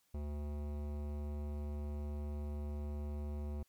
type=tone with hard clipping; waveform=sine; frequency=73.42 Hz; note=D2; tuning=in tune; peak=-40 dBFS; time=0.14-3.63 s; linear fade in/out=5 ms; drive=17 dB; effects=white hiss -75 dBFS RMS until 3.68 s + MP3 96 kbps